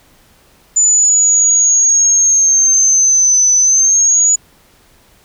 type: exponential two-way sweep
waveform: sine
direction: down then up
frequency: 7020 to 6010 to 6910 Hz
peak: -7 dBFS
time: 0.76-4.36 s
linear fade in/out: 10 ms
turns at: 3.55 s
effects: pink hiss -49 dBFS RMS until 5.24 s